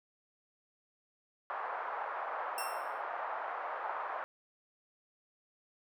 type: band-pass noise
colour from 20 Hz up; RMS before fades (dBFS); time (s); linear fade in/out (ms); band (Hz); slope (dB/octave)
white; -39; 1.5-4.24; 0; 610 to 1300; 24
type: tone with exponential decay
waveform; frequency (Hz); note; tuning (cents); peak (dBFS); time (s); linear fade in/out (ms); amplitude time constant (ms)
10% pulse; 2710; E7; +47; -28; 2.58-3.02; 1; 94
effects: none